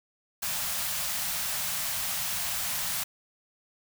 white band-stop noise, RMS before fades -31 dBFS, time 0.42-3.04 s, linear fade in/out 10 ms, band 220 to 580 Hz, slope 48 dB/octave, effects none

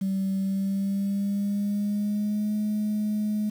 sine tone with pitch glide, 192.7 to 211.4 Hz, G3 to G#3, -29 to +31 cents, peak -22 dBFS, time 0.01-3.5 s, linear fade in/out 10 ms, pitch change +160 cents, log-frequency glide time 0.37-2.54 s, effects tanh soft clip ceiling -21 dBFS + 8-bit

